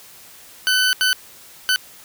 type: tone bursts at uneven times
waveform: 20% pulse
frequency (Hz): 1507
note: F#6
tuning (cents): +31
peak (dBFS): -10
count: 3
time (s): 0.67-0.93 / 1.01-1.13 / 1.69-1.76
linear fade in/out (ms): 0
effects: white hiss -44 dBFS RMS until 2.04 s